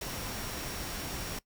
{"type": "tone in noise", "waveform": "sine", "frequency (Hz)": 5588, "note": "F8", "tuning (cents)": 0, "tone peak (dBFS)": -48, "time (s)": [0.01, 1.39], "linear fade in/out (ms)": 5, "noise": "pink", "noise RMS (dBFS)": -38, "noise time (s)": [0.01, 1.39], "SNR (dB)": -13, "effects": ["noise-tail reverb RT60 0.1 s tail -20 dB re dry"]}